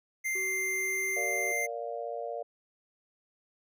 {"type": "tone", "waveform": "square", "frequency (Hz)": 2093, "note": "C7", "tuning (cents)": 0, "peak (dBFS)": -30, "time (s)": [0.24, 1.67], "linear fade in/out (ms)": 20}
{"type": "tone with pitch glide", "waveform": "triangle", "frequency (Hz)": [379.1, 384.6], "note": ["F#4", "G4"], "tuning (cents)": [42, -33], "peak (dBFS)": -37, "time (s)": [0.35, 1.52], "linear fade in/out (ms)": 5, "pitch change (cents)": 25, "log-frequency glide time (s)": [0.74, 1.18]}
{"type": "chord", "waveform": "sine", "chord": "Bb major", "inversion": "none", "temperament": "just", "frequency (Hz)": [466.2, 582.7, 699.2], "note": ["Bb4", "D5", "F5"], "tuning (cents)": [0, -14, 2], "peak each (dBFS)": -38, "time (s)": [1.16, 2.43], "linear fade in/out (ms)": 10}
{"effects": []}